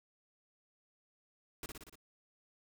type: noise with echo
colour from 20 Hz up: pink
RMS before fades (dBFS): -43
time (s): 1.63-1.66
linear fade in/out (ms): 2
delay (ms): 59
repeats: 5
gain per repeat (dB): -3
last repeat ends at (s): 1.955
effects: none